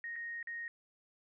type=tone with dropouts; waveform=sine; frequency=1864.7 Hz; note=A#6; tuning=in tune; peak=-39 dBFS; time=0.04-0.68 s; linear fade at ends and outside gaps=1 ms; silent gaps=0.158-0.162 / 0.428-0.472 s; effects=none